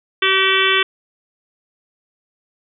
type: harmonic tone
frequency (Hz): 383.2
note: G4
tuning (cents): -39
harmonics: 1 / 3 / 4 / 5 / 6 / 7 / 8 / 9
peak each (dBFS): -21 / -21 / -21 / -21 / -21 / -21 / -21 / -21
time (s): 0.22-0.83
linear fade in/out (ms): 5
effects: none